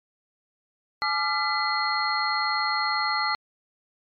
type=tone cluster; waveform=sine; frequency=852 / 1188 / 1372 / 2009 / 4253 Hz; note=G#5 / D6 / F6 / B6 / C8; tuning=+44 / +20 / -31 / +29 / +27 cents; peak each=-29 dBFS; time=1.02-3.35 s; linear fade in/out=0 ms; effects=MP3 96 kbps